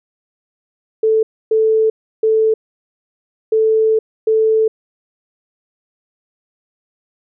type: tone bursts at uneven times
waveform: sine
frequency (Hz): 440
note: A4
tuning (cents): 0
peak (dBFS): -10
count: 5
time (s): 1.03-1.23 / 1.51-1.9 / 2.23-2.54 / 3.52-3.99 / 4.27-4.68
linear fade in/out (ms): 5
effects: none